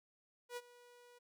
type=tone with ADSR envelope; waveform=sawtooth; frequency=486 Hz; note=B4; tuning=28 cents flat; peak=-37 dBFS; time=0.49-1.19 s; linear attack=77 ms; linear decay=40 ms; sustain=-19 dB; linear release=14 ms; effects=none